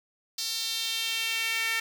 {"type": "tone with high-pass filter sweep", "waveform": "sawtooth", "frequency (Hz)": 452.1, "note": "A4", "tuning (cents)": 47, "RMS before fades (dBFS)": -30, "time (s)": [0.38, 1.8], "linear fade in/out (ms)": 5, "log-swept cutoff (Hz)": [4600, 2000], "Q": 2.7, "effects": []}